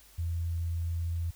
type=tone; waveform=sine; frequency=84.2 Hz; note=E2; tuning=37 cents sharp; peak=-29 dBFS; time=0.18-1.31 s; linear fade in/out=10 ms; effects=added 50 Hz sine -60 dBFS peak until 1.35 s + white hiss -58 dBFS RMS until 1.35 s